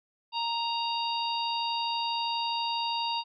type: harmonic tone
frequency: 932.3 Hz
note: A#5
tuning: in tune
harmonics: 1 / 3 / 4 / 5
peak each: -30 / -35 / -36 / -37 dBFS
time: 0.32-3.24 s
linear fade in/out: 50 ms
effects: none